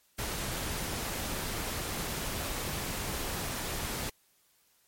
pink noise, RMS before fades -35 dBFS, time 0.18-4.1 s, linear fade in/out 10 ms, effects white hiss -68 dBFS RMS until 4.87 s + MP3 64 kbps

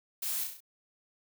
blue noise with echo, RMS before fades -35 dBFS, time 0.22-0.44 s, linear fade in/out 5 ms, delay 33 ms, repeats 5, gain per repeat -4 dB, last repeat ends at 0.605 s, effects none

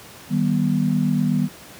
sine chord, Eb augmented, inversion none, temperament just, 155.56 / 194.45 / 243.1 Hz, Eb3 / G3 / B3, 0 / -14 / -27 cents, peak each -21 dBFS, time 0.29-1.49 s, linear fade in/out 50 ms, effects pink hiss -42 dBFS RMS until 1.79 s + high-pass 100 Hz 12 dB/octave

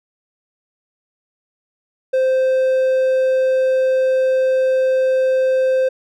triangle tone, 521 Hz, C5, 7 cents flat, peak -11 dBFS, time 2.13-5.89 s, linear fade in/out 10 ms, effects none

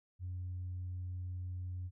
sine tone, 90.6 Hz, F#2, 36 cents flat, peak -37 dBFS, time 0.19-1.91 s, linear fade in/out 50 ms, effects tanh soft clip ceiling -35 dBFS

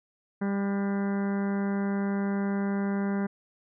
harmonic tone with a mistuned harmonic, 198.7 Hz, G3, 24 cents sharp, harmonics 1 / 2 / 3 / 4 / 5 / 6 / 7 / 8 / 9 / 10, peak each -26 / -35 / -41 / -42 / -44 / -47 / -45 / -45 / -50 / -49 dBFS, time 0.41-3.27 s, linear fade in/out 10 ms, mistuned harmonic 7, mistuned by +41 cents, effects none

